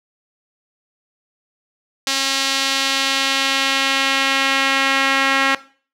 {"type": "tone with band-pass filter sweep", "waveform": "sawtooth", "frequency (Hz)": 271.1, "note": "C#4", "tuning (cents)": -38, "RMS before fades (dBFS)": -18, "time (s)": [2.07, 5.55], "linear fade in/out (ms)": 2, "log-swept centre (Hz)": [4600, 2000], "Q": 1.2, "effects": ["noise-tail reverb RT60 0.4 s tail -17 dB re dry"]}